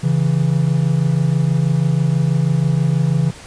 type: tone pair together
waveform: triangle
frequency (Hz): 137.7 / 163.9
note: C#3 / E3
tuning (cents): -11 / -10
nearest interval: minor third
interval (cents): 301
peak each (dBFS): -14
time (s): 0.03-3.31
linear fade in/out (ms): 10
effects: pink hiss -38 dBFS RMS until 3.46 s + resampled to 22050 Hz